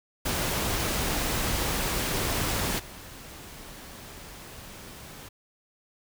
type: noise with level steps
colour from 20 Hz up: pink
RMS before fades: -28 / -44 dBFS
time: 0.25-5.29 s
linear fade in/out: 10 ms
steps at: 2.78 s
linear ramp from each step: 20 ms
effects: none